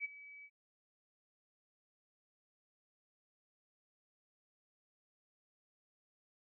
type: tone with ADSR envelope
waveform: sine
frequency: 2286 Hz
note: D7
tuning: 47 cents flat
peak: -34 dBFS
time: 0-0.5 s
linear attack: 46 ms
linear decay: 19 ms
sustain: -17 dB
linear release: 54 ms
effects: none